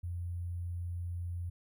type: tone with sample-and-hold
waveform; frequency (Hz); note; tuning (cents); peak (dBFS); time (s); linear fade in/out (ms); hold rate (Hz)
sine; 87.31; F2; 0; -35; 0.03-1.5; 10; 11025
effects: none